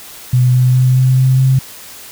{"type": "tone with pitch steps", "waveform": "sine", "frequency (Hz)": [125.4, 126.64, 127.89, 129.15, 130.42, 131.71], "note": ["B2", "B2", "C3", "C3", "C3", "C3"], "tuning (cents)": [27, 44, -39, -22, -5, 12], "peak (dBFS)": -7, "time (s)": [0.33, 1.59], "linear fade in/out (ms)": 5, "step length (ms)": 210, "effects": ["white hiss -34 dBFS RMS until 2.11 s"]}